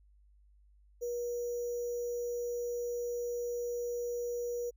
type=tone with sample-and-hold; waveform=sine; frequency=480 Hz; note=B4; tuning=49 cents flat; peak=-33 dBFS; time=1.01-4.71 s; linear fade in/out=20 ms; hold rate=6300 Hz; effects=added 50 Hz sine -60 dBFS peak until 4.76 s